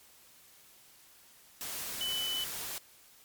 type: tone in noise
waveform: sine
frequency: 3000 Hz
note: F#7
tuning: 23 cents sharp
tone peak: -32 dBFS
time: 2.01-2.44 s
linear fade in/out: 0 ms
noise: white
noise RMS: -39 dBFS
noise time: 1.61-2.78 s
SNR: +4 dB
effects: white hiss -59 dBFS RMS until 3.24 s + MP3 96 kbps